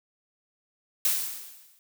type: noise with exponential decay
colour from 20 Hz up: blue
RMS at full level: -22 dBFS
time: 1.05-1.79 s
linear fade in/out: 1 ms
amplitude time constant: 160 ms
effects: none